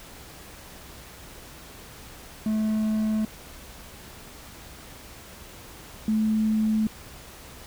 triangle / sine tone pair in turn, 216.5 / 217.4 Hz, A3 / A3, -28 / -21 cents, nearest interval unison, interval 7 cents, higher second, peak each -20 dBFS, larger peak neither, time 2.46-3.25 / 6.08-6.87 s, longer neither, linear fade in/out 2 ms, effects added 66 Hz sine -52 dBFS peak until 7.66 s + pink hiss -45 dBFS RMS until 7.66 s

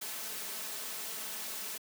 white noise with comb filter, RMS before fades -40 dBFS, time 0.01-1.78 s, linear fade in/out 10 ms, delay 4.6 ms, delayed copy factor +0.5, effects high-pass 200 Hz 12 dB/octave

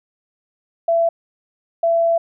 sine tone bursts at uneven times, 670 Hz, E5, 28 cents sharp, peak -13 dBFS, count 2, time 0.88-1.09 / 1.83-2.18 s, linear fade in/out 5 ms, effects none

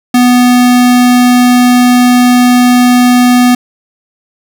square tone, 246.9 Hz, B3, in tune, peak -4 dBFS, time 0.14-3.55 s, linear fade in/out 5 ms, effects none

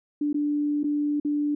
sine tone with dropouts, 293.7 Hz, D4, in tune, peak -22 dBFS, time 0.21-1.55 s, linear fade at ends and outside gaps 5 ms, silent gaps 0.33-0.343 / 0.833-0.841 / 1.2-1.248 s, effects none

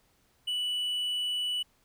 triangle tone, 2960 Hz, F#7, in tune, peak -27 dBFS, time 0.47-1.63 s, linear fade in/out 10 ms, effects pink hiss -68 dBFS RMS until 1.84 s

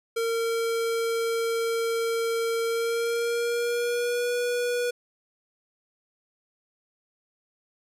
square tone with pitch glide, 458.7 to 486 Hz, A#4 to B4, -28 to -28 cents, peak -25 dBFS, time 0.16-4.91 s, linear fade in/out 10 ms, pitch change +100 cents, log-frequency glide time 2.65-4.33 s, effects resampled to 32000 Hz

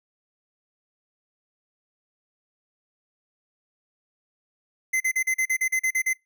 square tone bursts, 2056 Hz, C7, 31 cents flat, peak -21 dBFS, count 11, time 4.93-6.134 s, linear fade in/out 10 ms, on 74 ms, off 39 ms, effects noise-tail reverb RT60 0.2 s tail -25 dB re dry

